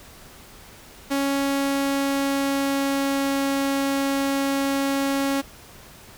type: tone with pitch glide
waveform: sawtooth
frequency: 277.2 to 275.4 Hz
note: C#4 to C#4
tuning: 0 to -11 cents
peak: -17 dBFS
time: 1.1-5.42 s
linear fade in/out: 20 ms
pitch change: -11 cents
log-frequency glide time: 1.36-3.53 s
effects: pink hiss -46 dBFS RMS until 6.17 s